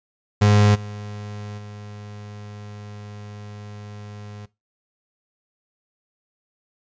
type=tone with level steps; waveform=35% pulse; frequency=103.83 Hz; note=G#2; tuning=in tune; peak=-11 / -30 / -34 dBFS; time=0.41-4.46 s; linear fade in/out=10 ms; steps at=0.74 / 1.57 s; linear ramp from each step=20 ms; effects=noise-tail reverb RT60 0.2 s tail -18 dB re dry + resampled to 16000 Hz